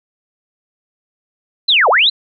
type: linear two-way sweep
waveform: sine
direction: down then up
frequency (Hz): 4196 to 434.1 to 4196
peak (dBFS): -8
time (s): 1.68-2.1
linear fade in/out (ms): 10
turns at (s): 1.89
effects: none